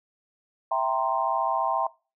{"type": "chord", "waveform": "sine", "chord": "C dominant seventh", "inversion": "first", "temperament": "equal", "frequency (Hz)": [659.3, 784, 932.3, 1046.5], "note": ["E5", "G5", "Bb5", "C6"], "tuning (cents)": [0, 0, 0, 0], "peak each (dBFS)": -28, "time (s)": [0.71, 1.87], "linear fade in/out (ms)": 5, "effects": ["noise-tail reverb RT60 0.3 s tail -21 dB re dry"]}